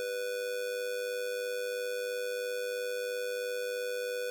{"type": "tone with amplitude modulation", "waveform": "square", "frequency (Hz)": 493.9, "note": "B4", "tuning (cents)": 0, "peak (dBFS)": -31, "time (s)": [0, 4.3], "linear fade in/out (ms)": 0, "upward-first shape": "sine", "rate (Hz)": 103, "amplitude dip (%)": 55, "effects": []}